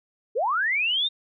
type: linear sweep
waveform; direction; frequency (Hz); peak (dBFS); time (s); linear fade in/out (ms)
sine; up; 392 to 3729; -21; 0.35-1.09; 20
effects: none